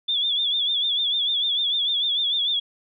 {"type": "tone with vibrato", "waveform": "sine", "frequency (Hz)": 3465, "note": "A7", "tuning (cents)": -27, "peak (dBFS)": -20, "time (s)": [0.08, 2.6], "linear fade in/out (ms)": 10, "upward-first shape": "sine", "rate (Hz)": 6.7, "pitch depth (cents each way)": 84, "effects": []}